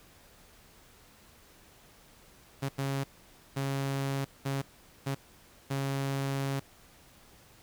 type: tone bursts at uneven times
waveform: sawtooth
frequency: 137.2 Hz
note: C#3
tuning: 17 cents flat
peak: -26 dBFS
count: 6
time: 2.62-2.69 / 2.78-3.04 / 3.56-4.25 / 4.45-4.62 / 5.06-5.15 / 5.7-6.6 s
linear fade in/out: 10 ms
effects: pink hiss -58 dBFS RMS until 7.62 s